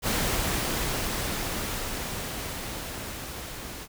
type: noise with level ramp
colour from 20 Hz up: pink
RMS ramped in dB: -26 to -39 dBFS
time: 0.02-3.88 s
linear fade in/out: 50 ms
effects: none